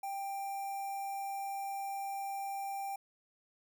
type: tone with notch filter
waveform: square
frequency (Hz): 789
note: G5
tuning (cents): +11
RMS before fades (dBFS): -39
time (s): 0.03-2.96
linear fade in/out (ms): 5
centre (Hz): 3700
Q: 0.54
effects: none